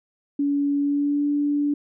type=tone with pitch glide; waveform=sine; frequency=284.6 to 290.1 Hz; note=C#4 to D4; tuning=+46 to -21 cents; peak=-19 dBFS; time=0.39-1.74 s; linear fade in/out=5 ms; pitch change=+33 cents; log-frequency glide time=0.78-1.27 s; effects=none